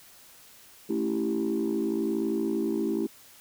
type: chord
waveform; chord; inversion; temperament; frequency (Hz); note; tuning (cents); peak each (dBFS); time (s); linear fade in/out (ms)
sine; A dominant seventh; none; equal with one note detuned; 220 / 277.2 / 329.6 / 390.6; A3 / C#4 / E4 / G4; 0 / 0 / 0 / -6; -30 / -32 / -28 / -30; 0.89-3.07; 10
effects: tanh soft clip ceiling -19 dBFS + white hiss -53 dBFS RMS until 3.4 s